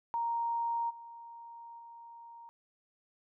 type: tone with level steps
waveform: sine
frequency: 932.3 Hz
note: A#5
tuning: in tune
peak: -30 / -46 / -48 dBFS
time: 0.14-2.49 s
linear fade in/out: 0 ms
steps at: 0.89 / 1.78 s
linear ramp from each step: 20 ms
effects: none